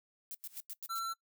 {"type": "noise bursts", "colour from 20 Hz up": "violet", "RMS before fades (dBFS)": -43, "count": 6, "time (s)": [0.31, 0.99], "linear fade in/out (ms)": 0, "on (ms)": 35, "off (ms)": 94}
{"type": "noise with exponential growth", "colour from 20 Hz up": "blue", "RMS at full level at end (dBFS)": -47, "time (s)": [0.39, 0.58], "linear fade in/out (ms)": 0, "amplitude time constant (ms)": 40}
{"type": "tone", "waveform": "square", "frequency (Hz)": 1348, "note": "E6", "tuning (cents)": 38, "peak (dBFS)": -36, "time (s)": [0.89, 1.14], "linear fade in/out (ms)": 20}
{"effects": ["noise-tail reverb RT60 0.1 s tail -20 dB re dry"]}